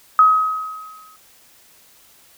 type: tone with exponential decay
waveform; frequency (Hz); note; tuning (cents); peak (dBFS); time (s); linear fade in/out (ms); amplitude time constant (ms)
sine; 1269; D#6; +34; -6; 0.19-1.16; 1; 210
effects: white hiss -51 dBFS RMS until 2.37 s